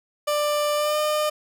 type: tone with pitch glide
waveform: 30% pulse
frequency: 592 to 605.8 Hz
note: D5 to D#5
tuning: +14 to -46 cents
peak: -18 dBFS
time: 0.27-1.3 s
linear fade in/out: 10 ms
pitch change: +40 cents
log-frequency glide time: 0.75-0.98 s
effects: none